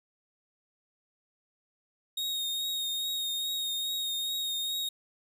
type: tone with vibrato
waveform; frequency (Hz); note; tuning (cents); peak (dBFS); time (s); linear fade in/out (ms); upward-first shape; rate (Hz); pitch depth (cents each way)
40% pulse; 3729; A#7; 0; -29; 2.17-4.89; 5; triangle; 2.4; 27
effects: none